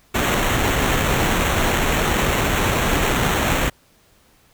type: noise with sample-and-hold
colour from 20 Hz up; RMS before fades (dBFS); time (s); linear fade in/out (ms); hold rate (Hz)
pink; -19; 0.14-3.7; 10; 4900
effects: pink hiss -56 dBFS RMS until 4.53 s